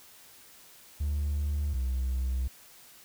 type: tone pair in turn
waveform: triangle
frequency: 73.2 / 63.95 Hz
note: D2 / C2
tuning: -5 / -39 cents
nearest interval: major second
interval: 234 cents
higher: first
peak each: -24 dBFS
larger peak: neither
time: 1-1.74 / 1.74-2.48 s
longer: neither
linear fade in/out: 10 ms
effects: tanh soft clip ceiling -22 dBFS + white hiss -54 dBFS RMS until 3.04 s